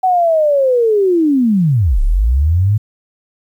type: linear two-way sweep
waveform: sine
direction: down then up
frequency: 757 to 30.87 to 109.6 Hz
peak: -9 dBFS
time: 0.03-2.78 s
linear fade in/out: 10 ms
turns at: 2.01 s
effects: 8-bit